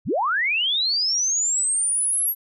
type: linear sweep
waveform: sine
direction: up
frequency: 56.3 to 11660 Hz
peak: -19 dBFS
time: 0.05-2.35 s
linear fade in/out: 50 ms
effects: none